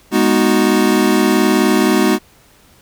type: chord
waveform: square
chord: G# minor seventh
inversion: none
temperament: equal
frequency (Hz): 207.7 / 246.9 / 311.1 / 370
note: G#3 / B3 / D#4 / F#4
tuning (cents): 0 / 0 / 0 / 0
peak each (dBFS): -17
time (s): 0.11-2.19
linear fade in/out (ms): 50
effects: pink hiss -49 dBFS RMS until 2.81 s